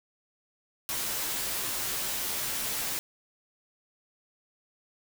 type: noise with comb filter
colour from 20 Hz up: white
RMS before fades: -32 dBFS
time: 0.89-2.99 s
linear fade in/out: 0 ms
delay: 12 ms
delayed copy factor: -0.6
effects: none